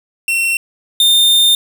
45% pulse tone pair in turn, 2715 / 3624 Hz, F7 / A#7, -50 / -50 cents, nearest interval perfect fourth, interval 500 cents, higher second, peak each -13 / -8 dBFS, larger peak second, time 0.28-0.57 / 1-1.55 s, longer second, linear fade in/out 2 ms, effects none

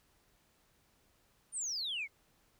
sine exponential sweep, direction down, 9397 to 2093 Hz, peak -34 dBFS, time 1.52-2.08 s, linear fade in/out 50 ms, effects tanh soft clip ceiling -31 dBFS + pink hiss -71 dBFS RMS until 2.59 s

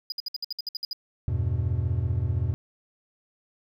triangle tone bursts, 4928 Hz, D#8, 17 cents flat, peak -27 dBFS, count 11, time 0.1-0.931 s, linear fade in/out 2 ms, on 21 ms, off 60 ms
triangle chord, E minor, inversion none, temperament equal, 82.41 / 98 / 123.47 Hz, E2 / G2 / B2, 0 / 0 / 0 cents, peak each -26 dBFS, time 1.28-2.54 s, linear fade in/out 0 ms
effects none

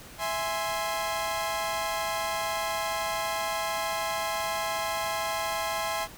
sawtooth chord, E augmented, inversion none, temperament equal, 659.3 / 830.6 / 1046.5 Hz, E5 / G#5 / B#5, 0 / 0 / 0 cents, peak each -29 dBFS, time 0.18-6.08 s, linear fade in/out 50 ms, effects pink hiss -47 dBFS RMS until 6.17 s

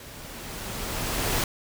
pink noise with level ramp, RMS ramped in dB -44 to -24 dBFS, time 0-1.44 s, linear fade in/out 2 ms, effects none

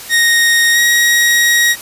sawtooth tone with pitch glide, 1864.7 to 1892.9 Hz, A#6 to A#6, 0 to +26 cents, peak -5 dBFS, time 0.09-1.76 s, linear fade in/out 50 ms, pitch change +26 cents, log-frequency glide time 0.73-0.78 s, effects white hiss -30 dBFS RMS until 1.81 s + resampled to 32000 Hz

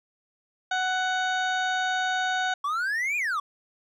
harmonic tone, 744 Hz, F#5, 9 cents sharp, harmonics 1 / 2 / 3 / 4 / 5 / 6 / 8 / 9, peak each -27 / -27 / -42 / -40 / -35 / -46 / -48 / -44 dBFS, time 0.71-2.54 s, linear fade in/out 5 ms
triangle exponential two-way sweep, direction up then down, 1108.7 to 2489 to 1108.7 Hz, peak -23 dBFS, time 2.64-3.4 s, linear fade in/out 5 ms, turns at 3.17 s
effects none

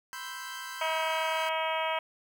sawtooth chord, C major seventh, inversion third, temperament equal, 987.8 / 1046.5 / 1318.5 / 1568 Hz, B5 / C6 / E6 / G6, 0 / 0 / 0 / 0 cents, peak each -41 / -41 / -43 / -37 dBFS, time 0.13-1.49 s, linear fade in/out 0 ms
harmonic tone, 320 Hz, D#4, 49 cents sharp, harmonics 2 / 3 / 4 / 5 / 6 / 7 / 8 / 9 / 10, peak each -33 / -32 / -37 / -42 / -43 / -37 / -40 / -42 / -40 dBFS, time 0.81-1.99 s, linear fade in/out 5 ms
effects 10-bit

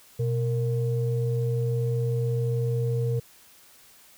sine tone pair together, 123.47 / 463.1 Hz, B2 / A#4, 0 / -11 cents, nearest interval octave + major seventh, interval 2289 cents, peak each -23 / -29 dBFS, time 0.19-3.2 s, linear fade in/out 10 ms, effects tanh soft clip ceiling -15 dBFS + white hiss -54 dBFS RMS until 4.17 s

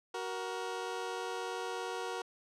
20% pulse tone pair together, 373.6 / 470.7 Hz, F#4 / A#4, +17 / +17 cents, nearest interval major third, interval 400 cents, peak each -35 / -34 dBFS, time 0.14-2.22 s, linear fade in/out 5 ms, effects low-pass 8000 Hz 12 dB/octave

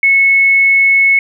sine tone, 2197 Hz, C#7, 16 cents flat, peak -6 dBFS, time 0.03-1.19 s, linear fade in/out 2 ms, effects 8-bit

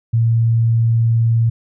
sine tone, 114.9 Hz, A#2, 25 cents flat, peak -11 dBFS, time 0.13-1.5 s, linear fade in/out 10 ms, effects none

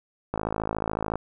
click train, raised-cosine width 1 ms, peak -13 dBFS, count 45, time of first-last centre 0.34-1.156 s, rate 53.9 Hz, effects none

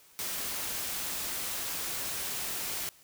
white noise, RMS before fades -35 dBFS, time 0.19-2.89 s, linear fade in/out 0 ms, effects white hiss -59 dBFS RMS until 3.03 s

